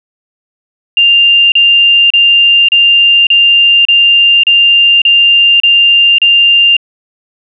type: tone bursts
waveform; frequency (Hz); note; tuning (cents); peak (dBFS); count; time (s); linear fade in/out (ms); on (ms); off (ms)
sine; 2794; F7; 0; -3; 10; 0.97-6.767; 2; 550; 33
effects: none